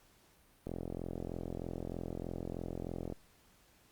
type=click train; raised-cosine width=2 ms; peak=-26 dBFS; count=107; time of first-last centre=0.67-3.124 s; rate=43.2 Hz; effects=pink hiss -66 dBFS RMS until 3.91 s + Opus 48 kbps